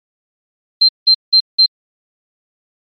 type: tone bursts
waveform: sine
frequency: 4137 Hz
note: C8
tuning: 20 cents flat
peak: -5 dBFS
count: 4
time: 0.81-1.662 s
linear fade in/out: 10 ms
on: 78 ms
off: 180 ms
effects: MP3 32 kbps